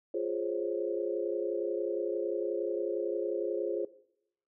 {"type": "chord", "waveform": "sine", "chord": "Db major seventh", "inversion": "first", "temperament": "equal", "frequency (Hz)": [349.2, 415.3, 523.3, 554.4], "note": ["F4", "Ab4", "C5", "Db5"], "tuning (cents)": [0, 0, 0, 0], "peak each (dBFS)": [-34, -34, -36, -39], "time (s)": [0.14, 3.85], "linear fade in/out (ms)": 5, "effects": ["noise-tail reverb RT60 0.7 s tail -17 dB re dry"]}